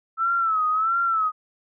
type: tone with vibrato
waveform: sine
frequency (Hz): 1311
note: E6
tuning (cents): -10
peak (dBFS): -19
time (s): 0.17-1.32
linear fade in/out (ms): 50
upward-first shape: sine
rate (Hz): 1.5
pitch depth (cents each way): 89
effects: none